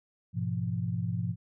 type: chord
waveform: sine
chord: F diminished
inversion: first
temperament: equal with one note detuned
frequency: 103.83 / 123.47 / 172.21 Hz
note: Ab2 / Cb3 / F3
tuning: 0 / 0 / -24 cents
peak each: -33 dBFS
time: 0.33-1.36 s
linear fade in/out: 50 ms
effects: none